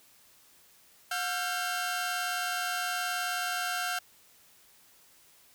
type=tone cluster; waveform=sawtooth; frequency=720 / 1361 / 1580 Hz; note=F#5 / F6 / G6; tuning=-47 / -45 / +13 cents; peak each=-31 dBFS; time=1.11-3.99 s; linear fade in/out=5 ms; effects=white hiss -60 dBFS RMS until 5.54 s